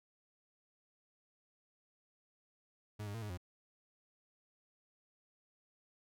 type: tone with pitch steps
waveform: 40% pulse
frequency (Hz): 105.4 / 101.8 / 114 / 104.6 / 89.2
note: G#2 / G#2 / A#2 / G#2 / F2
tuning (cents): +26 / -34 / -38 / +13 / +37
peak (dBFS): -40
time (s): 2.99-3.375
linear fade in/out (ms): 10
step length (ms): 77
effects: none